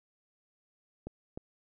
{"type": "clicks", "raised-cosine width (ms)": 2, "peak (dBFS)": -26, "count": 2, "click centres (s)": [1.07, 1.375], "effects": []}